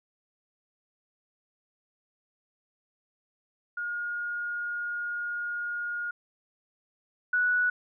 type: tone pair in turn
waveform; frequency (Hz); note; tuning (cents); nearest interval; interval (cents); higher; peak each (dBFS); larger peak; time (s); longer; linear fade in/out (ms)
sine; 1429 / 1472.6; F6 / F#6; +39 / -9; minor second; 52; second; -30 / -22; second; 3.77-6.11 / 7.33-7.7; first; 5
effects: none